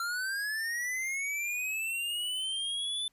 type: linear sweep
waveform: square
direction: up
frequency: 1360 to 3525 Hz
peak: -32 dBFS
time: 0-3.08 s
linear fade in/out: 2 ms
effects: pink hiss -73 dBFS RMS until 3.12 s + resampled to 32000 Hz